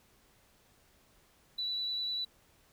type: tone with vibrato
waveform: triangle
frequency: 3951 Hz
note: B7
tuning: in tune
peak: -29 dBFS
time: 1.58-2.25 s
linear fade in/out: 10 ms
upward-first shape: sine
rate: 10 Hz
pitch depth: 13 cents each way
effects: tanh soft clip ceiling -31 dBFS + pink hiss -66 dBFS RMS until 2.72 s